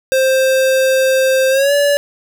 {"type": "tone with pitch glide", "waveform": "square", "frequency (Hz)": [526, 573.6], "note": ["C5", "D5"], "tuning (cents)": [9, -41], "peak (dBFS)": -11, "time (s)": [0.12, 1.97], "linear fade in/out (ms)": 0, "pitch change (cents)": 150, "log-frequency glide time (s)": [1.5, 1.73], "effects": []}